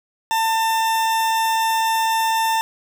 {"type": "tone", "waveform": "40% pulse", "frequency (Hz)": 896, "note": "A5", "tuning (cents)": 31, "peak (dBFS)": -16, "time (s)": [0.31, 2.61], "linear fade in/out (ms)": 0, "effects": []}